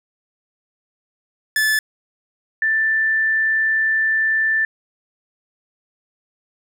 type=tone pair in turn; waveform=45% pulse / sine; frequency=1740 / 1769.4 Hz; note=A6 / A6; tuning=-20 / +9 cents; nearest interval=unison; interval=29 cents; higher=second; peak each=-15 / -15 dBFS; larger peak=neither; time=1.56-1.79 / 2.62-4.65 s; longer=second; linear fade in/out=2 ms; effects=none